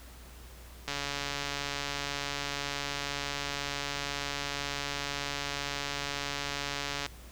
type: click train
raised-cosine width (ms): 0.2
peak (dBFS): -16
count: 879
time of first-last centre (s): 0.88-7.063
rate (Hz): 142
effects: added 60 Hz sine -48 dBFS peak until 7.31 s + pink hiss -53 dBFS RMS until 7.31 s